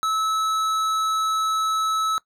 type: tone with tanh clipping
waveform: sine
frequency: 1300 Hz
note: E6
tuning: 24 cents flat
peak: -22 dBFS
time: 0.03-2.18 s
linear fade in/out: 0 ms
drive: 14 dB
effects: noise-tail reverb RT60 0.1 s tail -20 dB re dry